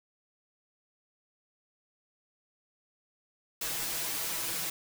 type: noise with comb filter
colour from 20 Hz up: white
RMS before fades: -34 dBFS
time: 3.61-4.7 s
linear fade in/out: 5 ms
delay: 6.1 ms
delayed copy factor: +0.85
effects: none